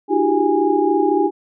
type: tone cluster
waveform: sine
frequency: 305.8 / 342.5 / 376.2 / 400.1 / 824 Hz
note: D#4 / F4 / F#4 / G4 / G#5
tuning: -30 / -34 / +29 / +35 / -14 cents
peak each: -20 dBFS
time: 0.08-1.31 s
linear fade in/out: 50 ms
effects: none